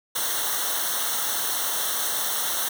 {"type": "noise with comb filter", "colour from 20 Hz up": "white", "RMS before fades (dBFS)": -26, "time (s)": [0.15, 2.69], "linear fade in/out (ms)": 10, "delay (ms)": 0.41, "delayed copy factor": -0.9, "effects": []}